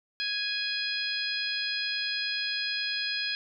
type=harmonic tone; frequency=830.6 Hz; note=G#5; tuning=in tune; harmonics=2 / 3 / 4 / 5 / 6; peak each=-35 / -35 / -35 / -35 / -35 dBFS; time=0.2-3.35 s; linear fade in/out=0 ms; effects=none